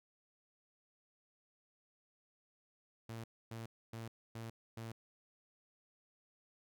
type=tone bursts; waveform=sawtooth; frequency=113.9 Hz; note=A#2; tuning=40 cents flat; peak=-40 dBFS; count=5; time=3.09-4.92 s; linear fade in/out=5 ms; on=150 ms; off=270 ms; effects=none